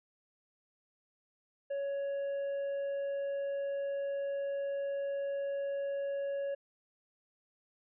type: tone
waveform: triangle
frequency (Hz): 558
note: C#5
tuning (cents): +11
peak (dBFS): -31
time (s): 1.7-6.55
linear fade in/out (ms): 10
effects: resampled to 8000 Hz